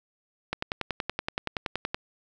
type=click train; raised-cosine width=0.3 ms; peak=-12 dBFS; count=16; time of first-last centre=0.53-1.945 s; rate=10.6 Hz; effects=none